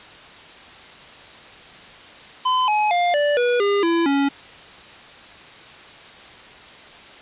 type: tone with pitch steps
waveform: square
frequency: 1018 / 846.2 / 703.4 / 584.7 / 486 / 404 / 335.8 / 279.1 Hz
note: C6 / G#5 / F5 / D5 / B4 / G#4 / E4 / C#4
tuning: -48 / +32 / +12 / -8 / -28 / -48 / +32 / +12 cents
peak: -17 dBFS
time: 2.45-4.29 s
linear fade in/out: 10 ms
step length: 230 ms
effects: white hiss -42 dBFS RMS until 7.21 s + resampled to 8000 Hz